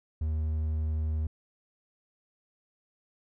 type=tone; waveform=triangle; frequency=77.9 Hz; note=D#2; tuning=3 cents sharp; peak=-25 dBFS; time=0.21-1.27 s; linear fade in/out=5 ms; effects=none